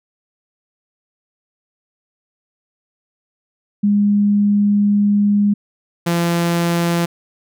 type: tone pair in turn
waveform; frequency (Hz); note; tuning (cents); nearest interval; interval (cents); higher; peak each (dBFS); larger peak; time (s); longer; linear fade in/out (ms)
sine / sawtooth; 204.7 / 170.79; G#3 / F3; -25 / -38; minor third; 313; first; -11; neither; 3.83-5.54 / 6.06-7.06; first; 10
effects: none